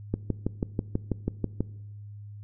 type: click train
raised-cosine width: 3 ms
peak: -13 dBFS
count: 10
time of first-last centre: 0.14-1.606 s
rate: 6.14 Hz
effects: noise-tail reverb RT60 1.0 s tail -20 dB re dry + added 103 Hz sine -40 dBFS peak until 2.43 s